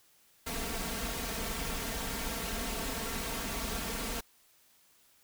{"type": "noise with comb filter", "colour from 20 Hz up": "pink", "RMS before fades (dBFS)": -36, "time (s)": [0.46, 4.21], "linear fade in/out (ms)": 10, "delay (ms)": 4.4, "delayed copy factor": 0.75, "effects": ["white hiss -65 dBFS RMS until 5.23 s"]}